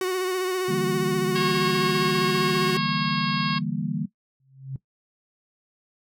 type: tone with vibrato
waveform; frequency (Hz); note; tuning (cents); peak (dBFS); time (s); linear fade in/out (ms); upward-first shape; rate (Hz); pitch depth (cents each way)
45% pulse; 370; F#4; 0; -23; 0.01-2.77; 2; sine; 15; 33
type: chord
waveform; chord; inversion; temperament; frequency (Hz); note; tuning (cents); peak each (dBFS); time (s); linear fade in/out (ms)
sine; E half-diminished seventh; third; equal; 146.83 / 164.81 / 196 / 233.1; D3 / E3 / G3 / Bb3; 0 / 0 / 0 / 0; -30; 0.68-4.06; 10
type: harmonic tone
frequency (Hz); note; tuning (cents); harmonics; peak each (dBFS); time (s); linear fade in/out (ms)
545; C#5; -29; 2 / 3 / 4 / 5 / 6 / 7 / 8 / 9; -29 / -34 / -35 / -33 / -35 / -38 / -35 / -36; 1.35-3.59; 10
type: tone with exponential growth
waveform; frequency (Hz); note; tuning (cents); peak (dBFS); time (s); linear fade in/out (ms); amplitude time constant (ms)
sine; 134.1; C3; +43; -26; 4.4-4.76; 2; 78
effects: noise-tail reverb RT60 0.1 s tail -17 dB re dry